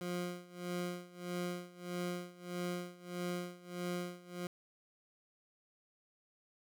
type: tone with tremolo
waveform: 20% pulse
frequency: 177.2 Hz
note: F3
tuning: 25 cents sharp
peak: -31 dBFS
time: 0.01-4.47 s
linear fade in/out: 2 ms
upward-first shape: sine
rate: 1.6 Hz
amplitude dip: 90%
effects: none